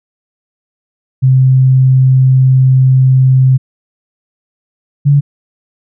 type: tone pair in turn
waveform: sine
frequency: 130.7 / 142.61 Hz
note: C3 / C#3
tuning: -1 / +49 cents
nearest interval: major second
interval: 150 cents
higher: second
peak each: -4 dBFS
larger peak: neither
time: 1.22-3.58 / 5.05-5.21 s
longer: first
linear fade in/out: 20 ms
effects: none